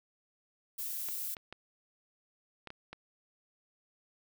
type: noise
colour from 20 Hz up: violet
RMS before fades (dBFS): -38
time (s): 0.78-1.35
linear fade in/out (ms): 10
type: clicks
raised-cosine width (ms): 0.3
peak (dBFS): -28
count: 6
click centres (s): 1.087 / 1.368 / 1.526 / 2.673 / 2.704 / 2.93
effects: none